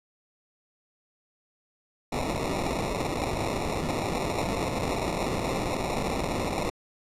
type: noise with sample-and-hold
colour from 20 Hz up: white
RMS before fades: -29 dBFS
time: 2.12-6.7 s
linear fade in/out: 2 ms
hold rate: 1575 Hz
effects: low-pass 10000 Hz 12 dB/octave